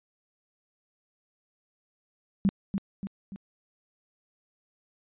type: tone with echo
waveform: sine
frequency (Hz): 196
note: G3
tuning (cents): 0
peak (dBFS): -19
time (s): 2.45-2.49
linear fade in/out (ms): 0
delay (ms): 290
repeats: 3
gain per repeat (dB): -6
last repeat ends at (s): 3.36
effects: resampled to 8000 Hz